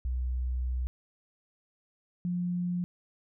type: tone pair in turn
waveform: sine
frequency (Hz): 62.6 / 177.06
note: B1 / F3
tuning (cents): +24 / +24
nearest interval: octave + tritone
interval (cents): 1800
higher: second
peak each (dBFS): -28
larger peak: neither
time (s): 0.05-0.87 / 2.25-2.84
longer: first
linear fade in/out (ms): 0
effects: none